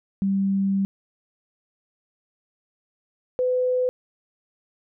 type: tone pair in turn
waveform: sine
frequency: 195.4 / 503.9 Hz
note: G3 / B4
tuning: -5 / +35 cents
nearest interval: octave + major third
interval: 1640 cents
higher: second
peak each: -19 dBFS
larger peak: neither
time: 0.22-0.85 / 3.39-3.89 s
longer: first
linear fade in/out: 0 ms
effects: none